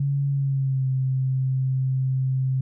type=tone with pitch glide; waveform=sine; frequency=140 to 131.38 Hz; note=C#3 to C3; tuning=+18 to +7 cents; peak=-20 dBFS; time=0-2.61 s; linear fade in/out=5 ms; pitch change=-111 cents; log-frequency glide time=0.29-0.87 s; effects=none